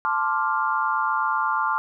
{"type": "chord", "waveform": "sine", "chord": "D minor seventh", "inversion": "second", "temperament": "equal", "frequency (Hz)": [880, 1046.5, 1174.7, 1396.9], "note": ["A5", "C6", "D6", "F6"], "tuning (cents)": [0, 0, 0, 0], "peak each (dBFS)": -26, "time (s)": [0.05, 1.78], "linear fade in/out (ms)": 0, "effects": []}